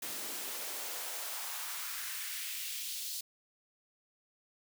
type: noise with high-pass filter sweep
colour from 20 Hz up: white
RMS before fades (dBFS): -40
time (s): 0.02-3.21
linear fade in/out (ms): 5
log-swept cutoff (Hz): 210 to 4400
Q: 1.5
effects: none